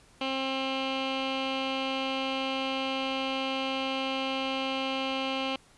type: tone with low-pass filter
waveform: 15% pulse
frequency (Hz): 266.2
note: C4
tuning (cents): +30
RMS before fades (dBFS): -31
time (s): 0.21-5.56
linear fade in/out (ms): 2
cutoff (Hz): 3300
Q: 4.6
effects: pink hiss -59 dBFS RMS until 5.77 s + resampled to 24000 Hz